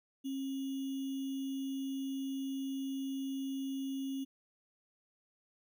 sine tone with sample-and-hold, 270 Hz, C#4, 45 cents flat, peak -35 dBFS, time 0.24-4.25 s, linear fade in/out 20 ms, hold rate 3150 Hz, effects none

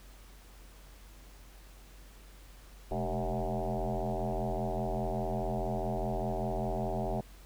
sine tone with frequency modulation, 299.9 Hz, D4, 36 cents sharp, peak -30 dBFS, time 2.91-7.21 s, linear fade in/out 5 ms, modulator 84.9 Hz, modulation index 5.7, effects added 47 Hz sine -51 dBFS peak until 7.45 s + pink hiss -58 dBFS RMS until 7.45 s

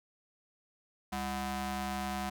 sawtooth ring-modulated tone, 269 Hz, C4, 48 cents sharp, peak -27 dBFS, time 1.12-2.3 s, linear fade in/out 10 ms, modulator 468 Hz, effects none

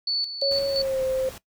sine tone with tremolo, 4464 Hz, C#8, 11 cents sharp, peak -22 dBFS, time 0.07-0.82 s, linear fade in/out 5 ms, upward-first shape square, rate 2.9 Hz, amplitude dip 65%
sine tone with pitch glide, 554.4 to 523.3 Hz, C#5 to C5, 0 to 0 cents, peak -22 dBFS, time 0.42-1.29 s, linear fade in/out 2 ms, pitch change -100 cents, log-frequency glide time 0.68-1.02 s
pink noise, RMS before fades -41 dBFS, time 0.51-1.38 s, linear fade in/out 2 ms
effects noise-tail reverb RT60 0.1 s tail -18 dB re dry

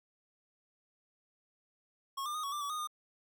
square tone with pitch steps, 1093 / 1199 / 1239 / 1118 / 1183 / 1140 / 1235 / 1218 Hz, C#6 / D6 / D#6 / C#6 / D6 / C#6 / D#6 / D#6, -25 / +36 / -8 / +14 / +12 / +48 / -13 / -37 cents, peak -36 dBFS, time 2.17-2.874 s, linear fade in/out 10 ms, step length 88 ms, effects none

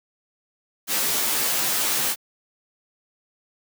white noise with comb filter, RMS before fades -23 dBFS, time 0.87-2.16 s, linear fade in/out 50 ms, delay 13 ms, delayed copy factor +0.85, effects high-pass 150 Hz 12 dB/octave

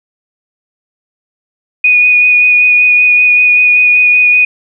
sine tone with vibrato, 2471 Hz, D#7, 13 cents flat, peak -4 dBFS, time 1.84-4.45 s, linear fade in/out 5 ms, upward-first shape sine, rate 5.2 Hz, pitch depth 14 cents each way, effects none

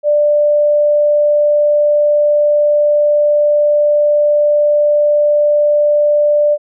sine tone, 591 Hz, D5, 11 cents sharp, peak -8 dBFS, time 0.03-6.58 s, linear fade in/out 50 ms, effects none

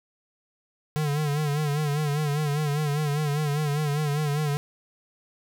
square tone with vibrato, 148.3 Hz, D3, 17 cents sharp, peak -24 dBFS, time 0.96-4.57 s, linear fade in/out 0 ms, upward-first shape sine, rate 5 Hz, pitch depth 71 cents each way, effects none

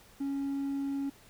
triangle tone, 277.2 Hz, C#4, in tune, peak -28 dBFS, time 0.2-1.1 s, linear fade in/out 10 ms, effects tanh soft clip ceiling -24 dBFS + pink hiss -58 dBFS RMS until 1.29 s

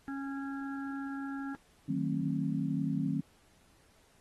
harmonic tone, 274.9 Hz, C#4, 14 cents flat, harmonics 1 / 3 / 5 / 6, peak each -36 / -48 / -47 / -48 dBFS, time 0.08-1.55 s, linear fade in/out 0 ms
sine chord, D# diminished seventh, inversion none, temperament just, 155.56 / 186.68 / 224 / 268.8 Hz, D#3 / F#3 / A3 / C4, 0 / +16 / +31 / +47 cents, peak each -34 / -36 / -37 / -34 dBFS, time 1.88-3.21 s, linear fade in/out 10 ms
effects pink hiss -66 dBFS RMS until 4.2 s + AAC 32 kbps

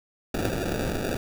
blue noise with sample-and-hold, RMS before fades -28 dBFS, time 0.34-1.17 s, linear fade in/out 2 ms, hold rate 1050 Hz, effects none

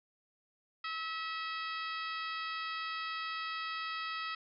harmonic tone with a mistuned harmonic, 647 Hz, E5, 32 cents flat, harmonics 2 / 3 / 4 / 5 / 6 / 7 / 8, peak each -39 / -43 / -45 / -47 / -49 / -50 / -51 dBFS, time 0.84-4.35 s, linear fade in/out 5 ms, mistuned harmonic 8, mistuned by -47 cents, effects none

